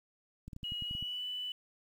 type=clicks; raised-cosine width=5 ms; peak=-32 dBFS; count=9; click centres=0.48 / 0.532 / 0.564 / 0.632 / 0.721 / 0.823 / 0.911 / 0.951 / 1.026 s
type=tone with pitch glide; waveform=sine; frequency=2900 to 2982 Hz; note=F#7 to F#7; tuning=-35 to +13 cents; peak=-36 dBFS; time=0.64-1.52 s; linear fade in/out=2 ms; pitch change=+48 cents; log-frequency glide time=0.84-1.24 s
effects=10-bit